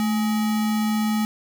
sine tone with sample-and-hold, 217.3 Hz, A3, 21 cents flat, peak -19 dBFS, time 0-1.25 s, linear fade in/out 0 ms, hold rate 1050 Hz, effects none

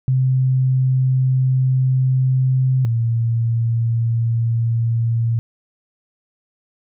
sine tone pair in turn, 130 / 115.57 Hz, C3 / A#2, -11 / -14 cents, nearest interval major second, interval 203 cents, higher first, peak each -13 / -15 dBFS, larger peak first, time 0.08-2.85 / 2.85-5.39 s, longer first, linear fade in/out 0 ms, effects none

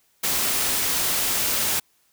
white noise, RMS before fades -23 dBFS, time 0.23-1.8 s, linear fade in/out 10 ms, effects white hiss -64 dBFS RMS until 2.12 s

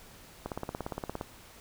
click train, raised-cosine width 1 ms, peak -20 dBFS, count 14, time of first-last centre 0.46-1.211 s, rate 17.3 Hz, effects pink hiss -53 dBFS RMS until 1.6 s

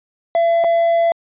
triangle tone with dropouts, 674 Hz, E5, 38 cents sharp, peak -10 dBFS, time 0.35-1.12 s, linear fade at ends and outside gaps 1 ms, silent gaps 0.64-0.644 s, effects resampled to 8000 Hz

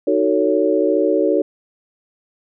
sine chord, D# half-diminished seventh, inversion none, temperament just, 311.1 / 373.4 / 448 / 560 Hz, D#4 / F#4 / A4 / C#5, 0 / +16 / +31 / +18 cents, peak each -19 dBFS, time 0.07-1.42 s, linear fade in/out 5 ms, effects none

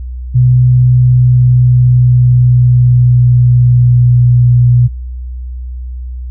sine tone with pitch glide, 125.3 to 122.3 Hz, B2 to B2, +25 to -16 cents, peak -4 dBFS, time 0.34-4.88 s, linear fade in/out 20 ms, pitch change -41 cents, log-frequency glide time 0.7-4.4 s, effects noise-tail reverb RT60 0.2 s tail -22 dB re dry + added 62 Hz sine -19 dBFS peak until 6.3 s

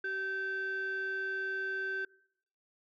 sine tone pair together, 383.9 / 1549.4 Hz, G4 / G6, -36 / -21 cents, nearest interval 2 octaves, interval 2415 cents, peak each -38 / -32 dBFS, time 0.04-2.05 s, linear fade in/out 5 ms, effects noise-tail reverb RT60 0.7 s tail -24 dB re dry + tanh soft clip ceiling -30 dBFS

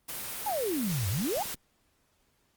white noise, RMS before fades -37 dBFS, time 0.08-1.55 s, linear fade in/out 10 ms
sine exponential two-way sweep, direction down then up, 895 to 89 to 895 Hz, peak -28 dBFS, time 0.46-1.43 s, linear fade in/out 5 ms, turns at 1.09 s
clicks, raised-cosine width 3 ms, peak -34 dBFS, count 3, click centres 1.371 / 1.457 / 1.545 s
effects pink hiss -71 dBFS RMS until 2.56 s + Opus 32 kbps

